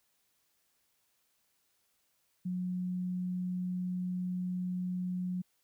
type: tone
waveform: sine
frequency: 181.3 Hz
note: F#3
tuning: 35 cents flat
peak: -32 dBFS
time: 2.45-5.42 s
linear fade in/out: 10 ms
effects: white hiss -75 dBFS RMS until 5.63 s